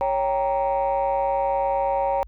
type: chord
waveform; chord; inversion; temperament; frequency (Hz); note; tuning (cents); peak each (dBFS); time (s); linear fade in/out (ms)
sine; G diminished; second; equal; 554.4 / 784 / 932.3; Db5 / G5 / Bb5; 0 / 0 / 0; -22 / -23 / -24; 0.01-2.23; 0
effects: tanh soft clip ceiling -15 dBFS + added 52 Hz sine -41 dBFS peak until 2.27 s